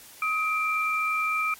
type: tone pair together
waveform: sine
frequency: 1265 / 2359 Hz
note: D#6 / D7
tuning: +28 / +7 cents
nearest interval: major seventh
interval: 1079 cents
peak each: -26 dBFS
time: 0.22-1.54 s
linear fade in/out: 2 ms
effects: white hiss -48 dBFS RMS until 1.59 s + MP3 64 kbps